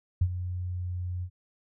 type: tone with ADSR envelope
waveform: sine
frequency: 89.9 Hz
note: F#2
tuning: 49 cents flat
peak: -18 dBFS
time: 0.21-1.3 s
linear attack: 7 ms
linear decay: 60 ms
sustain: -12 dB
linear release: 70 ms
effects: none

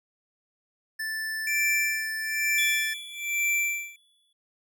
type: tone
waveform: square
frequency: 1760 Hz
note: A6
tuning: in tune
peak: -30 dBFS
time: 0.99-2.94 s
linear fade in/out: 10 ms
type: tone with tremolo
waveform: square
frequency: 2344 Hz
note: D7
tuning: 4 cents flat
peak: -23 dBFS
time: 1.47-3.96 s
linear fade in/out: 2 ms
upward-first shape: sine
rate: 1.1 Hz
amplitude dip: 95%
type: tone with exponential decay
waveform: square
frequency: 3429 Hz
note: A7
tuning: 45 cents flat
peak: -29 dBFS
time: 2.58-4.33 s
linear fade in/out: 5 ms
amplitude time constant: 380 ms
effects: none

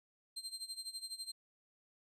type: tone with tremolo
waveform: 30% pulse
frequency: 4158 Hz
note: C8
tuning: 12 cents flat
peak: -37 dBFS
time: 0.36-1.32 s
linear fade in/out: 10 ms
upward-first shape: sine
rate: 12 Hz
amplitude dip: 85%
effects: resampled to 32000 Hz

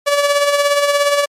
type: tone with tremolo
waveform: sawtooth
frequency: 574 Hz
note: D5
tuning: 40 cents flat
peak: -6 dBFS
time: 0.06-1.26 s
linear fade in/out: 20 ms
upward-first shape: sine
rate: 17 Hz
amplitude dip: 50%
effects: low-pass 11000 Hz 12 dB/octave + MP3 96 kbps

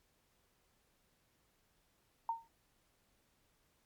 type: tone with exponential decay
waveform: sine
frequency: 915 Hz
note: A#5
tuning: 32 cents flat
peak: -30 dBFS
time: 2.29-2.48 s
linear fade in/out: 2 ms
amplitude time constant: 40 ms
effects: pink hiss -75 dBFS RMS until 3.85 s + MP3 96 kbps

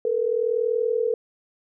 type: tone pair together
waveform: sine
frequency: 443.8 / 484.4 Hz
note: A4 / B4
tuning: +15 / -34 cents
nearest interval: major second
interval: 151 cents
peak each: -23 dBFS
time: 0.05-1.14 s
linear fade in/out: 2 ms
effects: none

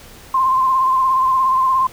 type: tone with vibrato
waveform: sine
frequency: 1046.5 Hz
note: C6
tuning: in tune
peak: -12 dBFS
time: 0.34-1.87 s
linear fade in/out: 5 ms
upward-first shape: sine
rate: 17 Hz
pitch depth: 35 cents each way
effects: pink hiss -41 dBFS RMS until 1.92 s

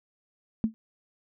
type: tone with exponential decay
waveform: sine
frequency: 221.6 Hz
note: A3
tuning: 13 cents sharp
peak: -17 dBFS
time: 0.64-0.74 s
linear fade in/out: 0 ms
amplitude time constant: 21 ms
effects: none

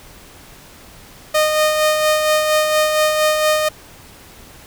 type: tone with tremolo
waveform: sawtooth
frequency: 615 Hz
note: D#5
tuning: 20 cents flat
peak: -8 dBFS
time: 1.34-3.69 s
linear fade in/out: 10 ms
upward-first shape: sine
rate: 4.3 Hz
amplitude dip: 40%
effects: pink hiss -42 dBFS RMS until 4.66 s

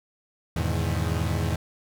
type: chord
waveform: 35% pulse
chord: E major seventh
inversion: none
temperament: equal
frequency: 82.41 / 103.83 / 123.47 / 155.56 Hz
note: E2 / G#2 / B2 / D#3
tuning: 0 / 0 / 0 / 0 cents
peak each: -25 / -28 / -30 / -30 dBFS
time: 0.56-1.56 s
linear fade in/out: 5 ms
effects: none

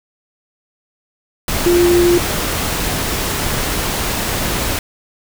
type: tone in noise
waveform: sine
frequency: 349.2 Hz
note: F4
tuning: in tune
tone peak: -9 dBFS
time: 1.66-2.18 s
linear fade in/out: 2 ms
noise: pink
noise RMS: -19 dBFS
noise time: 1.48-4.79 s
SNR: +7 dB
effects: none

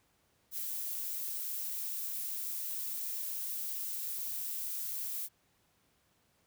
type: noise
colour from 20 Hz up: violet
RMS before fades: -38 dBFS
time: 0.51-5.29 s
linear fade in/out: 50 ms
effects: pink hiss -72 dBFS RMS until 6.46 s + high-pass 60 Hz 12 dB/octave

